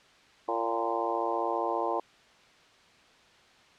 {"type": "harmonic tone with a mistuned harmonic", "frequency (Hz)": 114.8, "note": "A#2", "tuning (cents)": -26, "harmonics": [3, 4, 5, 6, 7, 8, 9], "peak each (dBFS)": [-35, -35, -35, -35, -35, -35, -35], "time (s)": [0.48, 2], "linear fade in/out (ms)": 5, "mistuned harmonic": 6, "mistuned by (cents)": 41, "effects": ["white hiss -58 dBFS RMS until 3.78 s", "low-pass 4000 Hz 12 dB/octave"]}